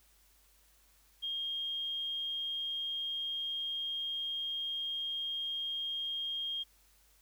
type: tone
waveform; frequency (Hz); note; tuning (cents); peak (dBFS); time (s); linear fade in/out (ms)
sine; 3230; G#7; -49; -34; 1.22-6.64; 20
effects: added 50 Hz sine -68 dBFS peak until 7.21 s + white hiss -67 dBFS RMS until 7.21 s